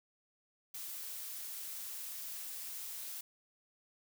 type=noise; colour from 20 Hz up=blue; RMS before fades=-44 dBFS; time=0.74-3.21 s; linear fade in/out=5 ms; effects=none